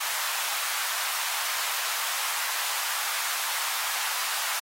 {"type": "high-pass noise", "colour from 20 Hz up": "pink", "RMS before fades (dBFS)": -30, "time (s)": [0, 4.6], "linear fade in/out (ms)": 10, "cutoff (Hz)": 870, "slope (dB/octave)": 24, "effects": ["AAC 48 kbps"]}